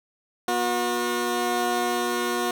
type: tone pair together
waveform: 15% pulse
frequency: 241.1 / 361.2 Hz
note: B3 / F#4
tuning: -41 / -42 cents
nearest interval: perfect fifth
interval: 699 cents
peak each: -22 / -18 dBFS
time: 0.48-2.51 s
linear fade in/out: 2 ms
effects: none